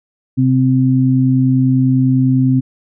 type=tone pair together; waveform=sine; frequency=130 / 260 Hz; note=C3 / C4; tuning=-11 / -11 cents; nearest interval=octave; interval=1200 cents; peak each=-12 dBFS; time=0.37-2.61 s; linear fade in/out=20 ms; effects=none